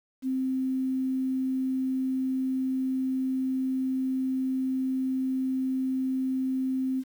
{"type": "tone with quantisation", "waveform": "sine", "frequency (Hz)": 261.6, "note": "C4", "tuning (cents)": 0, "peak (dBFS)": -25, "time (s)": [0.22, 7.04], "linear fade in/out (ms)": 50, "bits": 9, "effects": []}